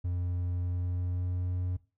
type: tone with pitch glide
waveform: triangle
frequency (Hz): 88.8 to 90.09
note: F2 to F#2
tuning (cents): +29 to -46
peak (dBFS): -27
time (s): 0.04-1.77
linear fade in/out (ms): 10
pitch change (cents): +25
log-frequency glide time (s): 0.59-1.49
effects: noise-tail reverb RT60 0.3 s tail -18 dB re dry